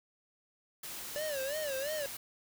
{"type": "noise", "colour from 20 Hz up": "white", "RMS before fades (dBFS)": -43, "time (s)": [0.83, 2.17], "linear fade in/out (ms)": 5}
{"type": "tone with vibrato", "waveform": "square", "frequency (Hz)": 573, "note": "D5", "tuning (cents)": -43, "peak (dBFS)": -35, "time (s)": [1.16, 2.06], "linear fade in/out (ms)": 0, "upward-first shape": "sine", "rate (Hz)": 2.9, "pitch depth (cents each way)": 150}
{"effects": []}